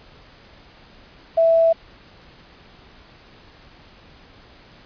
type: tone with quantisation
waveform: sine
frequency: 659 Hz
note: E5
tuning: 1 cent flat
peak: -12 dBFS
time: 1.37-1.73 s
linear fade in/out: 10 ms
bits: 7
effects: pink hiss -48 dBFS RMS until 4.85 s + resampled to 11025 Hz